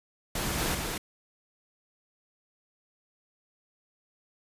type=noise with echo; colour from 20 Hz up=pink; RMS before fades=-31 dBFS; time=0.35-0.75 s; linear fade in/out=5 ms; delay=230 ms; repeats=1; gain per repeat=-2 dB; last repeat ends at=0.98 s; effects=resampled to 32000 Hz